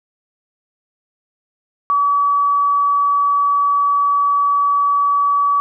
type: tone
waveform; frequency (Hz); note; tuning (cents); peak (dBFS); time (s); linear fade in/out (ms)
sine; 1142; D6; -49; -12; 1.9-5.6; 0
effects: none